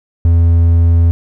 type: tone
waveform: triangle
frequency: 84.2 Hz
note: E2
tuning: 37 cents sharp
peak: -4 dBFS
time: 0.25-1.11 s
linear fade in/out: 0 ms
effects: none